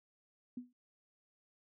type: tone with exponential decay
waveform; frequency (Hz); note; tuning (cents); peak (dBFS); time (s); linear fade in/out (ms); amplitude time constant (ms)
sine; 246.9; B3; 0; -37; 0.57-0.73; 5; 33
effects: none